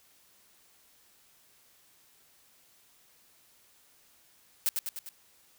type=noise with echo; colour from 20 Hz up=blue; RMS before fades=-27 dBFS; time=4.66-4.69 s; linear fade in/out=0 ms; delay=100 ms; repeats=4; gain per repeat=-4 dB; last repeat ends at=5.09 s; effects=white hiss -63 dBFS RMS until 5.58 s